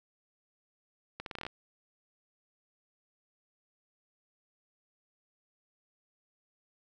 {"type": "accelerating click train", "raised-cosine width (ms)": 0.3, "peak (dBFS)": -23, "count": 9, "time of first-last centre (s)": [1.2, 1.466], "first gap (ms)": 62, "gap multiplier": 0.81, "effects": []}